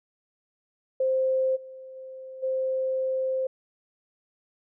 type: tone with level steps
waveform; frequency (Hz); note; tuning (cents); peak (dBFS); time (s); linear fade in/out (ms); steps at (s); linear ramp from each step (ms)
sine; 523.3; C5; 0; -21 / -40 / -38 / -24; 1-3.47; 5; 1.55 / 1.95 / 2.42; 20
effects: none